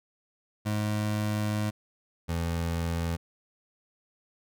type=tone pair in turn; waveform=25% pulse; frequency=105.8 / 83.97 Hz; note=G#2 / E2; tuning=+33 / +33 cents; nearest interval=major third; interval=400 cents; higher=first; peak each=-23 / -24 dBFS; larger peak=first; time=0.65-1.71 / 2.28-3.17 s; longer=first; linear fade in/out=20 ms; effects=none